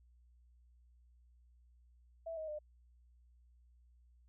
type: tone with pitch steps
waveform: sine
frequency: 658 / 630.1 / 603.4 Hz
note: E5 / D#5 / D5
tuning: -3 / +22 / +47 cents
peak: -40 dBFS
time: 2.26-2.59 s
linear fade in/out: 10 ms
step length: 110 ms
effects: added 60 Hz sine -63 dBFS peak until 4.28 s